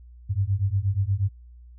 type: beating tone pair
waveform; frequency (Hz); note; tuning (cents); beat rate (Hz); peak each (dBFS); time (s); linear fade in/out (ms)
sine; 94.4 / 102.8; F#2 / G#2; +35 / -17; 8.4; -24; 0.29-1.29; 20
effects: added 60 Hz sine -44 dBFS peak until 1.78 s